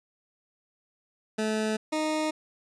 20% pulse tone pair in turn, 216.9 / 309.7 Hz, A3 / D#4, -25 / -8 cents, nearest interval tritone, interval 617 cents, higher second, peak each -21 dBFS, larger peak neither, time 1.38-1.77 / 1.92-2.31 s, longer neither, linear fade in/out 10 ms, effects resampled to 22050 Hz

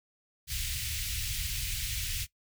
pink band-stop noise, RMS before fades -34 dBFS, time 0.47-2.27 s, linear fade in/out 50 ms, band 110 to 2300 Hz, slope 24 dB/octave, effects noise-tail reverb RT60 0.1 s tail -18 dB re dry

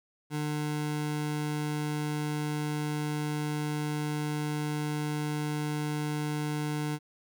25% pulse tone, 150 Hz, D3, 37 cents sharp, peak -26 dBFS, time 0.3-6.99 s, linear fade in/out 50 ms, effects none

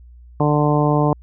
harmonic tone, 148.4 Hz, D3, 18 cents sharp, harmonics 1 / 2 / 3 / 4 / 5 / 6 / 7, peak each -17 / -20 / -22 / -23 / -24 / -25 / -25 dBFS, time 0.4-1.13 s, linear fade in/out 2 ms, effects added 60 Hz sine -40 dBFS peak until 1.22 s

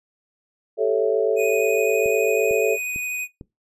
sine chord, A dominant seventh, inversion third, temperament equal, 392 / 440 / 554.4 / 659.3 Hz, G4 / A4 / C#5 / E5, 0 / 0 / 0 / 0 cents, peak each -25 / -19 / -24 / -25 dBFS, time 0.77-2.78 s, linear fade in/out 50 ms
square tone with vibrato, 2489 Hz, D#7, in tune, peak -26 dBFS, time 1.36-3.28 s, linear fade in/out 50 ms, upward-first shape sine, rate 12 Hz, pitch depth 10 cents each way
click train, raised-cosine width 3 ms, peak -24 dBFS, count 4, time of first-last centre 2.06-3.411 s, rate 2.22 Hz
effects noise-tail reverb RT60 0.2 s tail -20 dB re dry + resampled to 32000 Hz

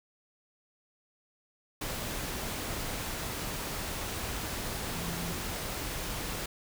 sine tone in noise, 170 Hz, F3, 46 cents flat, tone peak -38 dBFS, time 4.95-5.33 s, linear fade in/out 5 ms, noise pink, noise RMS -36 dBFS, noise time 1.81-6.46 s, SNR -5 dB, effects none

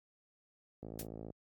click train, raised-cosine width 2 ms, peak -32 dBFS, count 27, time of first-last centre 0.83-1.303 s, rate 55 Hz
blue noise with exponential decay, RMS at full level -35 dBFS, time 0.99-1.07 s, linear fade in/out 5 ms, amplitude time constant 16 ms
effects high-pass 60 Hz 12 dB/octave + AAC 64 kbps

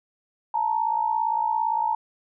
sine tone pair together, 872.4 / 930 Hz, A5 / A#5, -15 / -4 cents, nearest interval minor second, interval 111 cents, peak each -24 dBFS, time 0.54-1.95 s, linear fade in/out 5 ms, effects none

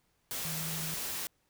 sine tone in noise, 160 Hz, D#3, 49 cents sharp, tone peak -39 dBFS, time 0.45-0.94 s, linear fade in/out 0 ms, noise white, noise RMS -37 dBFS, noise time 0.31-1.27 s, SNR -5 dB, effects pink hiss -74 dBFS RMS until 1.49 s

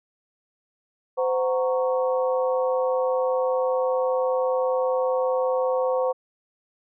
harmonic tone with a mistuned harmonic, 185 Hz, F#3, in tune, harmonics 3 / 4 / 5 / 6, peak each -21 / -31 / -32 / -32 dBFS, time 1.17-6.13 s, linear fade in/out 20 ms, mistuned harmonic 3, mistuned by -130 cents, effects none

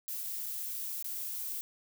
violet noise with dropouts, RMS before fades -38 dBFS, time 0.08-1.61 s, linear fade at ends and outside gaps 0 ms, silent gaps 0.233-0.237 / 0.46-0.464 / 1.025-1.044 s, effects none

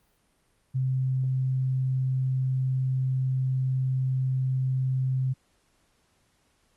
sine tone, 130.5 Hz, C3, 4 cents flat, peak -23 dBFS, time 0.74-5.34 s, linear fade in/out 20 ms, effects pink hiss -68 dBFS RMS until 6.76 s + Opus 32 kbps

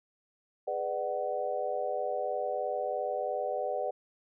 sine chord, G# half-diminished seventh, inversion none, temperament just, 415.3 / 498.4 / 598 / 747.5 Hz, G#4 / B4 / D5 / F#5, 0 / +16 / +31 / +17 cents, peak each -39 / -35 / -34 / -35 dBFS, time 0.67-3.91 s, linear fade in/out 10 ms, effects none

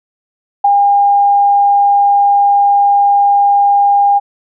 sine tone with ADSR envelope, 807 Hz, G#5, 50 cents flat, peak -3 dBFS, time 0.64-4.2 s, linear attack 9 ms, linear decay 6 ms, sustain -3 dB, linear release 27 ms, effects none

